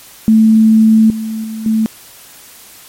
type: tone with level steps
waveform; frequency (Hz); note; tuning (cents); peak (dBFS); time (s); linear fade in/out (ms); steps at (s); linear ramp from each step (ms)
sine; 220.4; A3; +3; -4 / -17 / -20 / -9; 0.28-1.86; 0; 1.1 / 1.44 / 1.66; 2
effects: white hiss -38 dBFS RMS until 2.88 s + MP3 64 kbps